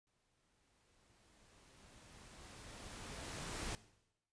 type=noise with exponential growth; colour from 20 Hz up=pink; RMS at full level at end=-42 dBFS; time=0.07-3.75 s; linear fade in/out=0 ms; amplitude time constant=800 ms; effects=noise-tail reverb RT60 0.9 s tail -18 dB re dry + resampled to 22050 Hz